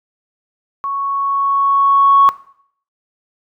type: tone with level ramp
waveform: sine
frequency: 1108.7 Hz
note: C#6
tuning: in tune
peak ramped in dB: -18 to -4 dBFS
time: 0.84-2.29 s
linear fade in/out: 0 ms
effects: noise-tail reverb RT60 0.6 s tail -18 dB re dry + tanh soft clip ceiling 0 dBFS